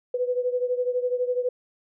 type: beating tone pair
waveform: sine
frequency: 493.9 / 505.9 Hz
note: B4 / B4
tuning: 0 / +42 cents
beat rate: 12 Hz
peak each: -24 / -28 dBFS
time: 0.14-1.49 s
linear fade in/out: 5 ms
effects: none